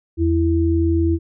sine tone pair together, 82.88 / 331.5 Hz, E2 / E4, +10 / +10 cents, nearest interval 2 octaves, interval 2400 cents, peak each -17 dBFS, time 0.17-1.19 s, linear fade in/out 50 ms, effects none

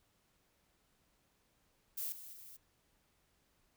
violet noise with level steps, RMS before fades -40 / -51 / -54 dBFS, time 1.97-2.57 s, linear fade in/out 10 ms, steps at 2.12 / 2.33 s, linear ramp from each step 2 ms, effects pink hiss -75 dBFS RMS until 3.76 s

